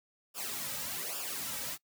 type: noise with flanger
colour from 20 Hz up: white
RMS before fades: -38 dBFS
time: 0.34-1.78 s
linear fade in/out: 50 ms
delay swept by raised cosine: 0.48 to 2.88 ms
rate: 1.2 Hz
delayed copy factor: -0.8
effects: noise-tail reverb RT60 0.1 s tail -22 dB re dry